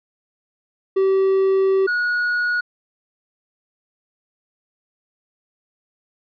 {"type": "tone pair in turn", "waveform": "triangle", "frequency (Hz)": [385, 1453.6], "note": ["G4", "F#6"], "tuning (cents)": [-31, -31], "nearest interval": "octave + major seventh", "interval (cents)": 2300, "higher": "second", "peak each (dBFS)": [-12, -16], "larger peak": "first", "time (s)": [[0.96, 1.87], [1.87, 2.61]], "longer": "first", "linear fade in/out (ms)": 10, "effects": ["resampled to 11025 Hz"]}